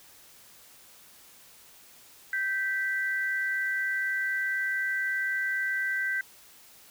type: tone pair together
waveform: sine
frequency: 1559 / 1969.9 Hz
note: G6 / B6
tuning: -10 / -5 cents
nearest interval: major third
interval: 405 cents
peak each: -28 / -31 dBFS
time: 2.33-6.21 s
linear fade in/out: 2 ms
effects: white hiss -54 dBFS RMS until 6.9 s